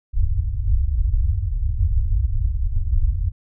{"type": "low-pass noise", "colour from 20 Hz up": "pink", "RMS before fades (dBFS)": -19, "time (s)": [0.13, 3.32], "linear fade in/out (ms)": 50, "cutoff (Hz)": 100, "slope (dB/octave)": 48, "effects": []}